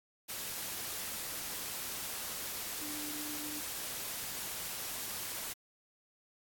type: tone in noise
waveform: sine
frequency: 299.3 Hz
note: D4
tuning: 33 cents sharp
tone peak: -44 dBFS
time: 2.81-3.61 s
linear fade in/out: 20 ms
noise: white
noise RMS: -40 dBFS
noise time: 0.28-5.54 s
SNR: -7 dB
effects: AAC 64 kbps